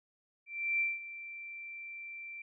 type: tone with ADSR envelope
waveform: sine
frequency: 2349 Hz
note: D7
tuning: in tune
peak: -27 dBFS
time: 0.46-2.42 s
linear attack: 340 ms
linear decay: 190 ms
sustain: -15 dB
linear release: 4 ms
effects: none